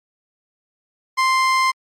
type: tone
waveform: 30% pulse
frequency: 1046.5 Hz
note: C6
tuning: in tune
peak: -12 dBFS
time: 1.17-1.72 s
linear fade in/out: 20 ms
effects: low-pass 7000 Hz 12 dB/octave + Opus 48 kbps